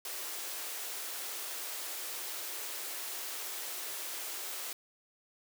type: high-pass noise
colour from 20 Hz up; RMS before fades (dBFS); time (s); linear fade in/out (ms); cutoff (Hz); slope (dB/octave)
white; -40; 0.05-4.73; 2; 310; 48
effects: none